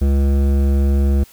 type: tone with hard clipping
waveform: triangle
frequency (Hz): 69.3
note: C#2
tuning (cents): 0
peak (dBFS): -14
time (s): 0.01-1.24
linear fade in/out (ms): 10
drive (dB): 17
effects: white hiss -47 dBFS RMS until 1.32 s